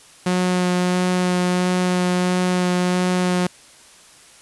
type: tone with vibrato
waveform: sawtooth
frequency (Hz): 180.8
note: F#3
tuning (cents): -40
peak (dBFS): -13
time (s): 0.26-3.47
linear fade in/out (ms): 5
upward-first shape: sine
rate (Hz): 1.5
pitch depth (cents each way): 10
effects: white hiss -47 dBFS RMS until 4.41 s + resampled to 24000 Hz